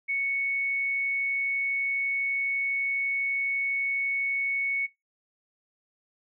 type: tone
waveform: sine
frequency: 2217 Hz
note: C#7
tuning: in tune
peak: -25 dBFS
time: 0.08-4.87 s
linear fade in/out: 20 ms
effects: noise-tail reverb RT60 0.2 s tail -21 dB re dry